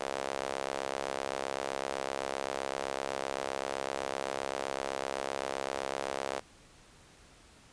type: tone with high-pass filter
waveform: sawtooth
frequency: 67.8 Hz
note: C#2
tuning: 38 cents flat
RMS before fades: -36 dBFS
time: 0-6.4 s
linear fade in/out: 10 ms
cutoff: 560 Hz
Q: 1.8
effects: pink hiss -58 dBFS RMS until 7.72 s + resampled to 22050 Hz